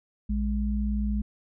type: tone pair together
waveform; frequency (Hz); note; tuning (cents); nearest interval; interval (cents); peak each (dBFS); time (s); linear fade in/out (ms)
sine; 58.28 / 207.7; A#1 / G#3; 0 / 0; octave + minor seventh; 2200; -26 / -28; 0.29-1.22; 10
effects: none